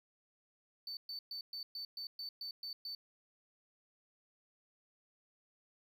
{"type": "tone bursts", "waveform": "triangle", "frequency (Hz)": 4532, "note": "C#8", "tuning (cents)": 37, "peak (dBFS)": -40, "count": 10, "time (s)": [0.87, 2.95], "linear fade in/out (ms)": 2, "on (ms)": 100, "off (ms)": 120, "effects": []}